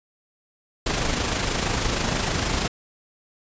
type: noise with amplitude modulation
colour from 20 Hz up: pink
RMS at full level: -22 dBFS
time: 0.86-2.68 s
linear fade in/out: 5 ms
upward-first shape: sine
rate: 26.3 Hz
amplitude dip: 45%
effects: resampled to 16000 Hz

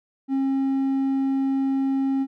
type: tone with hard clipping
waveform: sine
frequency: 269.8 Hz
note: C#4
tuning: 47 cents flat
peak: -21 dBFS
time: 0.28-2.27 s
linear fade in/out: 50 ms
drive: 3 dB
effects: none

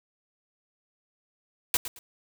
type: noise with echo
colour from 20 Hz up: white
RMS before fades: -23 dBFS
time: 1.74-1.77 s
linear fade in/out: 2 ms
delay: 110 ms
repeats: 2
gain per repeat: -12 dB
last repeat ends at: 1.99 s
effects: none

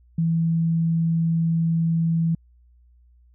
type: tone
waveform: sine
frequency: 164.81 Hz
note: E3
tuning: in tune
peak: -18 dBFS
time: 0.18-2.35 s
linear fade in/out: 5 ms
effects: added 60 Hz sine -52 dBFS peak until 3.34 s

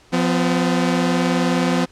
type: tone pair together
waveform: sawtooth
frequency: 175.16 / 253.3 Hz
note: F3 / B3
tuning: +5 / +44 cents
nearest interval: tritone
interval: 639 cents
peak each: -15 dBFS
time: 0.12-1.86 s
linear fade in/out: 20 ms
effects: pink hiss -51 dBFS RMS until 1.91 s + low-pass 7000 Hz 12 dB/octave

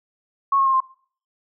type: tone with pitch steps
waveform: sine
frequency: 1100 / 1083.6 / 1067.5 / 1051.5 Hz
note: C#6 / C#6 / C6 / C6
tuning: -14 / -40 / +34 / +8 cents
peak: -15 dBFS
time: 0.52-0.804 s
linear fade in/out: 5 ms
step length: 71 ms
effects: noise-tail reverb RT60 0.5 s tail -21 dB re dry

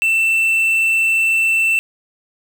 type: tone with quantisation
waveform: triangle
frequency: 2673 Hz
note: E7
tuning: 23 cents sharp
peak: -11 dBFS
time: 0.02-1.79 s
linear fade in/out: 0 ms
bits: 6
effects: none

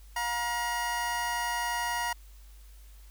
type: tone pair together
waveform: 25% pulse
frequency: 712 / 951.3 Hz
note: F5 / A#5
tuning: +33 / +35 cents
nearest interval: perfect fourth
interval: 502 cents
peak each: -33 / -26 dBFS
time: 0.16-2.13 s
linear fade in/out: 5 ms
effects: added 50 Hz sine -48 dBFS peak until 3.1 s + white hiss -61 dBFS RMS until 3.1 s

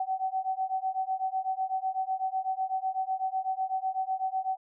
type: beating tone pair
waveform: sine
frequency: 755 / 763 Hz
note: F#5 / G5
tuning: +35 / -47 cents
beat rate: 8 Hz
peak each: -31 dBFS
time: 0-4.57 s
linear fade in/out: 5 ms
effects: none

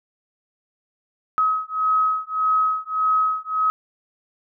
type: beating tone pair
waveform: sine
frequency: 1273 / 1274.7 Hz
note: D#6 / D#6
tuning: +39 / +41 cents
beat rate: 1.7 Hz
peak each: -21 / -21 dBFS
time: 1.38-3.7 s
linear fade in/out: 0 ms
effects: none

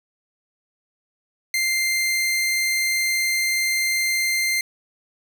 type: tone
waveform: sawtooth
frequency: 2093 Hz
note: C7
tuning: in tune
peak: -16 dBFS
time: 1.54-4.61 s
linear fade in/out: 2 ms
effects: none

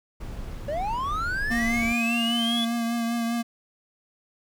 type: noise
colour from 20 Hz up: brown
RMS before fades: -34 dBFS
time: 0.2-1.93 s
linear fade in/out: 10 ms
type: linear sweep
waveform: triangle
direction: up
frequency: 554.4 to 3460 Hz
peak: -24 dBFS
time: 0.68-2.65 s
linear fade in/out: 5 ms
type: tone with vibrato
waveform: square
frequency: 233.1 Hz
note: A#3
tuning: in tune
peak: -25 dBFS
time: 1.5-3.43 s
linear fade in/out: 20 ms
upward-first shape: triangle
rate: 5 Hz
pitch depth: 29 cents each way
effects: none

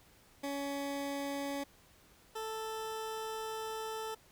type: tone pair in turn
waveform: 20% pulse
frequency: 280.6 / 440.6 Hz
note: C#4 / A4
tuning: +21 / +2 cents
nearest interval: minor sixth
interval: 781 cents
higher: second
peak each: -31 / -33 dBFS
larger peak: first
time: 0.43-1.64 / 2.35-4.15 s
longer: second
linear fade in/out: 10 ms
effects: pink hiss -63 dBFS RMS until 4.31 s

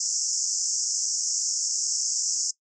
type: band-pass noise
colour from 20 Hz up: white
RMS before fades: -27 dBFS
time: 0-2.51 s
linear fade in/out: 5 ms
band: 5200 to 7500 Hz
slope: 96 dB/octave
effects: noise-tail reverb RT60 0.1 s tail -20 dB re dry

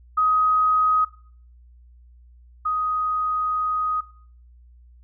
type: tone pair in turn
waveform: sine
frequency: 1258 / 1250.8 Hz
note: D#6 / D#6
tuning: +19 / +9 cents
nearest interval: unison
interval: 10 cents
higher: first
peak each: -16 / -20 dBFS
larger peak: first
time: 0.17-1.05 / 2.65-4.01 s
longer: second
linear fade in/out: 10 ms
effects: noise-tail reverb RT60 0.5 s tail -18 dB re dry + added 60 Hz sine -47 dBFS peak until 5.03 s

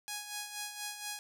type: tone with tremolo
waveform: 5% pulse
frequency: 830.6 Hz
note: G#5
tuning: in tune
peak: -25 dBFS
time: 0.08-1.19 s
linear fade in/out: 0 ms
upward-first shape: sine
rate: 4.2 Hz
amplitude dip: 60%
effects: none

